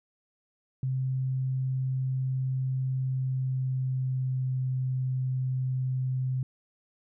sine tone with pitch glide, 130.81 to 129.38 Hz, C3 to C3, 0 to -19 cents, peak -26 dBFS, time 0.83-6.43 s, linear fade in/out 2 ms, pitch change -19 cents, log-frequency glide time 3.03-4.64 s, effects none

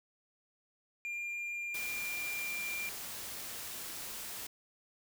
triangle tone with pitch glide, 2398 to 2380 Hz, D7 to D7, +36 to +22 cents, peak -35 dBFS, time 1.05-2.89 s, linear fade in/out 0 ms, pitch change -14 cents, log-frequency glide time 1.56-2.54 s
white noise, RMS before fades -43 dBFS, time 1.74-4.47 s, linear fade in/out 5 ms
effects none

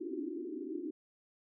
pink band-pass noise, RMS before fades -40 dBFS, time 0-0.91 s, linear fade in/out 10 ms, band 270 to 380 Hz, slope 96 dB/octave, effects none

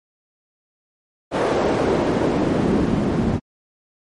pink noise with band-pass filter sweep, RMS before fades -19 dBFS, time 1.31-3.4 s, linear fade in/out 50 ms, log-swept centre 530 to 200 Hz, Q 1.3, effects MP3 48 kbps

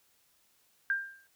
sine tone with exponential decay, 1592 Hz, G6, 26 cents sharp, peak -24 dBFS, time 0.9-1.27 s, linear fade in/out 1 ms, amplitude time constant 79 ms, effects white hiss -69 dBFS RMS until 1.35 s

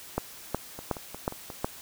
two click trains, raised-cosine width 1 ms, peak -24 / -12 dBFS, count 5 / 5, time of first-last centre 0.79-1.502 / 0.18-1.645 s, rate 5.62 / 2.73 Hz, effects white hiss -46 dBFS RMS until 1.81 s

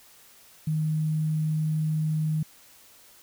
sine tone with sample-and-hold, 155.56 Hz, D#3, in tune, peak -23 dBFS, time 0.67-2.43 s, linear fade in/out 5 ms, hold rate 11025 Hz, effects white hiss -54 dBFS RMS until 3.22 s

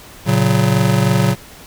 square chord, F# major, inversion first, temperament just, 115.62 / 138.75 / 185 Hz, A#2 / C#3 / F#3, -14 / +2 / 0 cents, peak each -17 dBFS, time 0.25-1.36 s, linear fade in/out 50 ms, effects pink hiss -39 dBFS RMS until 1.66 s

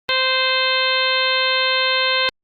harmonic tone, 520 Hz, C5, 11 cents flat, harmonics 1 / 2 / 3 / 4 / 5 / 6 / 7 / 8, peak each -24 / -24 / -24 / -24 / -24 / -24 / -24 / -24 dBFS, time 0.09-2.29 s, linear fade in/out 0 ms, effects Opus 32 kbps

